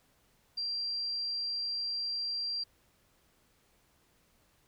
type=tone; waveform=sine; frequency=4733 Hz; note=D8; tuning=13 cents sharp; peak=-32 dBFS; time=0.57-2.64 s; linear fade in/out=10 ms; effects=pink hiss -69 dBFS RMS until 4.67 s